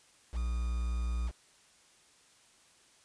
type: tone with quantisation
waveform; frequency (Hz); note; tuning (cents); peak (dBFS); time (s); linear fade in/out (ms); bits
triangle; 59.4; A#1; +33; -28; 0.32-1.32; 50; 8
effects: white hiss -63 dBFS RMS until 3.04 s + resampled to 22050 Hz